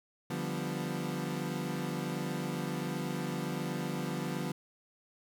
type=chord; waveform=30% pulse; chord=G dominant seventh; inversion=second; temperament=equal; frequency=146.83 / 174.61 / 196 / 246.9 Hz; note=D3 / F3 / G3 / B3; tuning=0 / 0 / 0 / 0 cents; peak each=-36 / -35 / -39 / -37 dBFS; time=0.3-4.52 s; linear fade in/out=5 ms; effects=none